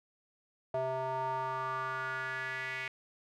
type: tone with band-pass filter sweep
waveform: square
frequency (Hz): 130.81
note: C3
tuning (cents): 0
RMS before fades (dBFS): -36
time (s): 0.74-2.88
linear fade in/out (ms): 2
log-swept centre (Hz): 680 to 2200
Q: 4.4
effects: none